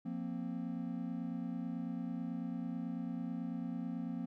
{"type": "chord", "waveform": "triangle", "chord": "F suspended fourth", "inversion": "none", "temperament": "just", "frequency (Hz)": [174.61, 232.8, 261.9], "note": ["F3", "Bb3", "C4"], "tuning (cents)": [0, -2, 2], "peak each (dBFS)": [-40, -39, -40], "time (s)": [0.05, 4.26], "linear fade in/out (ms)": 10, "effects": []}